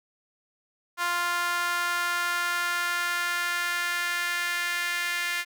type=tone with high-pass filter sweep; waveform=sawtooth; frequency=349.2 Hz; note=F4; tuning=in tune; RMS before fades=-28 dBFS; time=0.97-5.45 s; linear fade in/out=50 ms; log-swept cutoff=1200 to 1900 Hz; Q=2.7; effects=none